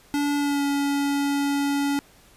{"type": "tone with pitch glide", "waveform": "square", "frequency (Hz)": [288.1, 282.8], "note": ["D4", "C#4"], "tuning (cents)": [-33, 35], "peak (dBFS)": -22, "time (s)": [0.14, 1.99], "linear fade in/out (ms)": 0, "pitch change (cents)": -32, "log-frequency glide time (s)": [0.37, 0.63], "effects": ["pink hiss -54 dBFS RMS until 2.36 s", "resampled to 32000 Hz"]}